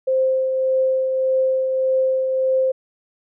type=tone with tremolo; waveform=sine; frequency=523.3 Hz; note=C5; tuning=in tune; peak=-14 dBFS; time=0.07-2.72 s; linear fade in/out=10 ms; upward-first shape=triangle; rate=1.7 Hz; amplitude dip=40%; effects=none